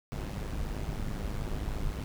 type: noise with amplitude modulation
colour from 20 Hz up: brown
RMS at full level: -31 dBFS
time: 0.12-2.04 s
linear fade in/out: 0 ms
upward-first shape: sine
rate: 104 Hz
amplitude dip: 65%
effects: none